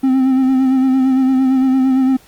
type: tone with vibrato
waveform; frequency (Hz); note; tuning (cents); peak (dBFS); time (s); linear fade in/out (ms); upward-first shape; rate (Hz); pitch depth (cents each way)
triangle; 262.3; C4; +4; -8; 0.03-2.17; 10; sine; 8.8; 33
effects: pink hiss -47 dBFS RMS until 2.27 s + Opus 32 kbps